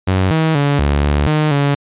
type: tone with pitch steps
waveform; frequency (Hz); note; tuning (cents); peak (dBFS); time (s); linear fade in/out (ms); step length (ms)
sawtooth; 93.9 / 159.7 / 142.9 / 71.7 / 72.9 / 153 / 142; F#2 / D#3 / D3 / D2 / D2 / D#3 / C#3; +26 / +45 / -47 / -41 / -12 / -29 / +42; -8; 0.07-1.75; 10; 240
effects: resampled to 8000 Hz